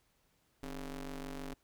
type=ring-modulated tone; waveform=sawtooth; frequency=143.2 Hz; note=D3; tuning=43 cents flat; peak=-34 dBFS; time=0.63-1.54 s; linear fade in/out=2 ms; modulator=120 Hz; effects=pink hiss -74 dBFS RMS until 1.63 s